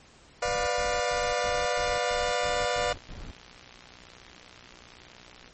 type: chord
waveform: sawtooth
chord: B diminished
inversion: none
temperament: just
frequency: 493.9 / 592.7 / 711.2 Hz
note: B4 / D5 / F5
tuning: 0 / +16 / +31 cents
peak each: -26 dBFS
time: 0.42-2.93 s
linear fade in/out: 5 ms
type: noise bursts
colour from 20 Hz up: brown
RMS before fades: -40 dBFS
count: 9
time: 0.45-3.31 s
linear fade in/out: 2 ms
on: 220 ms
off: 110 ms
type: click train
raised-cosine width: 0.2 ms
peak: -31 dBFS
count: 189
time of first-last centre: 2.4-5.477 s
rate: 61.1 Hz
effects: pink hiss -55 dBFS RMS until 5.53 s + MP3 32 kbps